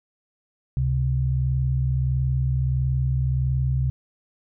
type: tone pair together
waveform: sine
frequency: 69.3 / 130.82 Hz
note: C#2 / C3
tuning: 0 / 0 cents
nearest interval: major seventh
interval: 1100 cents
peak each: -24 / -21 dBFS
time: 0.77-3.9 s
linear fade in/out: 0 ms
effects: none